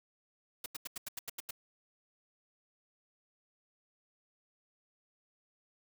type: noise bursts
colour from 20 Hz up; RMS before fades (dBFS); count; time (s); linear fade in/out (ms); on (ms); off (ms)
white; -40; 9; 0.64-1.509; 5; 21; 85
effects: none